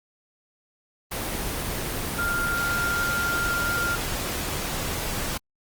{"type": "tone in noise", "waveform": "sine", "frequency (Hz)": 1396.9, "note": "F6", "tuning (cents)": 0, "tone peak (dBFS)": -24, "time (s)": [2.18, 3.96], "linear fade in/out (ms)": 10, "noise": "pink", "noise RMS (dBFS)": -29, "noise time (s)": [1.11, 5.38], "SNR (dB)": 2, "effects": ["Opus 24 kbps"]}